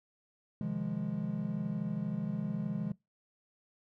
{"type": "chord", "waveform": "triangle", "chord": "F minor seventh", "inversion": "second", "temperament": "equal", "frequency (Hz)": [130.81, 155.56, 174.61, 207.7], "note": ["C3", "Eb3", "F3", "Ab3"], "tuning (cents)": [0, 0, 0, 0], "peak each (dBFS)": [-40, -37, -36, -34], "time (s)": [0.61, 2.92], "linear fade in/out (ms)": 2, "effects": ["noise-tail reverb RT60 0.2 s tail -22 dB re dry"]}